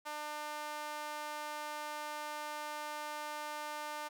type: tone with high-pass filter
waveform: sawtooth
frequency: 300 Hz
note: D4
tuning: 37 cents sharp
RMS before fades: -42 dBFS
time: 0.05-4.09 s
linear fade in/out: 20 ms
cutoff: 860 Hz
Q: 1.9
effects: none